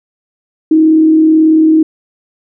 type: tone with frequency modulation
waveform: sine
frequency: 316.3 Hz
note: D#4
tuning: 29 cents sharp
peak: -4 dBFS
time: 0.71-1.83 s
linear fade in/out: 5 ms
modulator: 38.3 Hz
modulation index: 0.26
effects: none